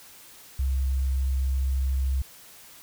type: tone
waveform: sine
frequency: 66.3 Hz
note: C2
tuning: 23 cents sharp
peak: -22 dBFS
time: 0.59-2.22 s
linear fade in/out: 5 ms
effects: white hiss -49 dBFS RMS until 2.82 s